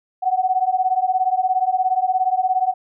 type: beating tone pair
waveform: sine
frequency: 738 / 755 Hz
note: F#5 / F#5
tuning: -5 / +35 cents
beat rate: 17 Hz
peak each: -19 / -19 dBFS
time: 0.22-2.74 s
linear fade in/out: 20 ms
effects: none